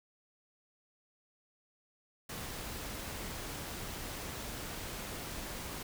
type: noise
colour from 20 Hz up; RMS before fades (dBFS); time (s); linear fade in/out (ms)
pink; -42; 2.29-5.83; 5
effects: none